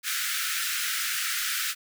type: high-pass noise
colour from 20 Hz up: pink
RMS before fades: -29 dBFS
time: 0.03-1.75 s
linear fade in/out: 50 ms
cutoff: 1300 Hz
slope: 96 dB/octave
effects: none